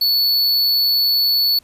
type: tone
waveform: square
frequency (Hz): 4435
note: C#8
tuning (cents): 0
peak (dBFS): -14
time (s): 0.01-1.59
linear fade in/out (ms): 5
effects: pink hiss -55 dBFS RMS until 1.63 s + resampled to 32000 Hz